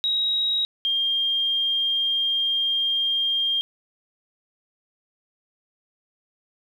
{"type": "tone pair in turn", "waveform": "sine", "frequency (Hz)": [3814, 3207], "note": ["A#7", "G7"], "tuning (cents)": [39, 39], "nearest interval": "minor third", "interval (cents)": 300, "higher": "first", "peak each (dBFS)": -20, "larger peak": "neither", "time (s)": [[0.04, 0.65], [0.85, 3.61]], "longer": "second", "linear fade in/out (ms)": 0, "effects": ["9-bit"]}